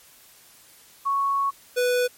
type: tone pair in turn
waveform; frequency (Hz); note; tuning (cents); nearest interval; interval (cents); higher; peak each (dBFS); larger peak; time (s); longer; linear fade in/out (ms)
sine / square; 1108.7 / 493.9; C#6 / B4; 0 / 0; octave + major second; 1400; first; -20; neither; 1.05-1.51 / 1.76-2.08; first; 20
effects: white hiss -52 dBFS RMS until 2.17 s + MP3 64 kbps